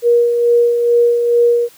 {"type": "tone with tremolo", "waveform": "sine", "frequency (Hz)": 475.1, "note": "A#4", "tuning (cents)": 33, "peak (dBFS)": -7, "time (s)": [0.02, 1.69], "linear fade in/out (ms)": 50, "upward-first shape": "sine", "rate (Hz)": 2.3, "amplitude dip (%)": 45, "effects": ["white hiss -45 dBFS RMS until 1.77 s"]}